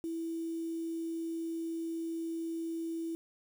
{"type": "tone with quantisation", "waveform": "sine", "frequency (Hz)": 329.6, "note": "E4", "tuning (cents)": 0, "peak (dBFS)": -34, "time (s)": [0.04, 3.15], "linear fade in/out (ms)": 0, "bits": 9, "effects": []}